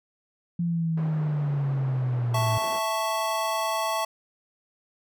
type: linear sweep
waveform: sine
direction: down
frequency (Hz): 172.9 to 110.5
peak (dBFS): -23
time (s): 0.59-2.58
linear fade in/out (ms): 5
type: band-pass noise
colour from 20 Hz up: pink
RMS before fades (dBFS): -42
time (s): 0.97-2.79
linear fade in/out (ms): 5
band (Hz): 210 to 1100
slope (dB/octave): 12
type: chord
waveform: square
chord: A major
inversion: second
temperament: equal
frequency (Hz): 659.3 / 880 / 1108.7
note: E5 / A5 / C#6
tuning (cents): 0 / 0 / 0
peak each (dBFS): -30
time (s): 2.34-4.05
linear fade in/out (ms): 5
effects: none